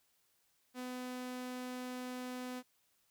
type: tone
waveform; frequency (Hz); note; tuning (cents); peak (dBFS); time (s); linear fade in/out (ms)
sawtooth; 251.3; B3; +30; -37; 0.74-2.63; 50
effects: white hiss -75 dBFS RMS until 3.1 s